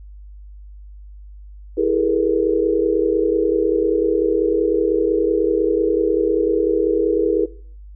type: tone cluster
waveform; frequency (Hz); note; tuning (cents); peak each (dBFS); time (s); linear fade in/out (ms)
sine; 328.5 / 402.8 / 433 / 478.7; E4 / G4 / A4 / A#4; -6 / +47 / -28 / +46; -21; 1.77-7.46; 10
effects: noise-tail reverb RT60 0.5 s tail -19 dB re dry + added 50 Hz sine -36 dBFS peak until 7.95 s